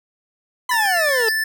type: exponential sweep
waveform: 40% pulse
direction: down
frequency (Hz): 1025 to 430.7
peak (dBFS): -18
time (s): 0.69-1.29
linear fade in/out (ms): 5
type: tone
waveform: square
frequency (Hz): 1759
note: A6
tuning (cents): -1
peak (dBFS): -19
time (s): 0.71-1.44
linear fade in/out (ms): 5
type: click train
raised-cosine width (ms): 0.3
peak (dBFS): -20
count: 5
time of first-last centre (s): 0.74-1.205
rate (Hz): 8.61
type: tone with exponential decay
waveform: square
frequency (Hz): 4879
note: D#8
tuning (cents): -35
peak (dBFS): -19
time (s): 1.28-1.37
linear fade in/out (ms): 5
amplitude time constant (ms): 18
effects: none